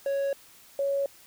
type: tone pair in turn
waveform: triangle / sine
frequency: 554.4 / 556.6 Hz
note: C#5 / C#5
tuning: 0 / +7 cents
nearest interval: unison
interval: 7 cents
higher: second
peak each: -23 / -24 dBFS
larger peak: first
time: 0.06-0.33 / 0.79-1.06 s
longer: neither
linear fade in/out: 2 ms
effects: white hiss -54 dBFS RMS until 1.26 s